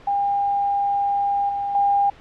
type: tone with level steps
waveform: sine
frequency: 804 Hz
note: G5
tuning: 44 cents sharp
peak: -18 / -22 / -15 dBFS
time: 0.07-2.1 s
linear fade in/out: 5 ms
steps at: 1.49 / 1.75 s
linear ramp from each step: 2 ms
effects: pink hiss -47 dBFS RMS until 2.2 s + low-pass 3000 Hz 12 dB/octave